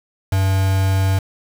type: tone with quantisation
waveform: triangle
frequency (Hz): 96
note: G2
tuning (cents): -36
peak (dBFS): -12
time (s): 0.32-1.19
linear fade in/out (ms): 5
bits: 4
effects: none